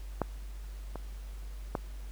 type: clicks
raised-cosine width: 1 ms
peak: -14 / -24 / -16 dBFS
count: 3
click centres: 0.217 / 0.957 / 1.752 s
effects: added 49 Hz sine -39 dBFS peak until 2.11 s + pink hiss -57 dBFS RMS until 2.11 s